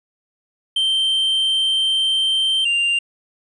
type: tone pair in turn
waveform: triangle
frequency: 3129 / 2788 Hz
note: G7 / F7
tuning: -4 / -4 cents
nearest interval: major second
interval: 200 cents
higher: first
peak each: -14 dBFS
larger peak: neither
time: 0.76-2.65 / 2.65-2.99 s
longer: first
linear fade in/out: 5 ms
effects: resampled to 24000 Hz